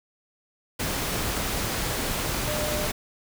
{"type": "tone in noise", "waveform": "sine", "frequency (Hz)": 602, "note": "D5", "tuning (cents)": 43, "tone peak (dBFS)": -30, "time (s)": [2.47, 2.87], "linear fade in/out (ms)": 10, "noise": "pink", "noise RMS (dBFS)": -28, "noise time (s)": [0.79, 2.92], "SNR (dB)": -5, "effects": []}